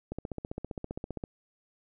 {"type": "click train", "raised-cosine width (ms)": 2, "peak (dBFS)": -22, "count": 18, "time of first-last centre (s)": [0.12, 1.238], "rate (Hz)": 15.2, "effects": []}